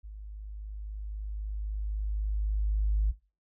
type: tone with level ramp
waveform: sine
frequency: 51.91 Hz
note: G#1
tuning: in tune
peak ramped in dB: -40 to -21 dBFS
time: 0.03-3.12 s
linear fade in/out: 20 ms
effects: noise-tail reverb RT60 0.3 s tail -19 dB re dry + tanh soft clip ceiling -18 dBFS